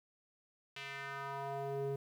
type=tone with band-pass filter sweep; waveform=square; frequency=138.59 Hz; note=C#3; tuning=in tune; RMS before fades=-41 dBFS; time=0.76-1.96 s; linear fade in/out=5 ms; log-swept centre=2800 to 340 Hz; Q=2.1; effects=11-bit